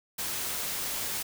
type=noise; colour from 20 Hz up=white; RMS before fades=-33 dBFS; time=0.18-1.23 s; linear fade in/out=10 ms; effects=none